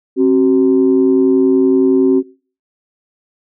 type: tone pair together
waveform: sine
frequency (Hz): 267.3 / 378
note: C4 / F#4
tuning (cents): +37 / +37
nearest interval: tritone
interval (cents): 600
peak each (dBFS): -10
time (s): 0.16-2.23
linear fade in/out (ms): 50
effects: noise-tail reverb RT60 0.4 s tail -22 dB re dry + tanh soft clip ceiling -2 dBFS